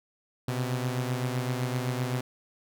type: beating tone pair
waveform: sawtooth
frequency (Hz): 124.4 / 132.2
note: B2 / C3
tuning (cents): +13 / +18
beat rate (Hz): 7.8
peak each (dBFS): -25 / -30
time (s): 0.48-2.21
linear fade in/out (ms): 5
effects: none